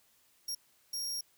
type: tone bursts at uneven times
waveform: sawtooth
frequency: 5588 Hz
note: F8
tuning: in tune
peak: -32 dBFS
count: 2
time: 0.48-0.55 / 0.93-1.21 s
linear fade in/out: 5 ms
effects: white hiss -68 dBFS RMS until 1.37 s